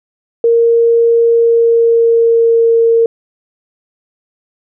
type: tone with pitch glide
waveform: sine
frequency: 464.5 to 459.4 Hz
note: A#4 to A#4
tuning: -6 to -25 cents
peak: -6 dBFS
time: 0.44-3.06 s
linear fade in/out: 2 ms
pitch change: -19 cents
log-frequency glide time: 1.26-2.78 s
effects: none